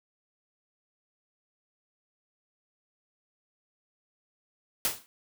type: noise with exponential decay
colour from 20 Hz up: white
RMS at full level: -24 dBFS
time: 4.85-5.06 s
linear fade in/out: 0 ms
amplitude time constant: 45 ms
effects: none